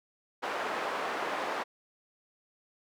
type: band-pass noise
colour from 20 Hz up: white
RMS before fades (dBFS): -34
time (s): 0.42-1.64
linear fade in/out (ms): 20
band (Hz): 440 to 1200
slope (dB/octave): 12
effects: none